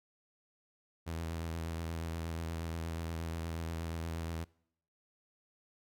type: tone with vibrato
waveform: sawtooth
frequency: 82.41 Hz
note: E2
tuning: in tune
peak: -33 dBFS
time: 1.06-4.45 s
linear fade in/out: 20 ms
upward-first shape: sine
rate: 8.4 Hz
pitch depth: 29 cents each way
effects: noise-tail reverb RT60 0.7 s tail -24 dB re dry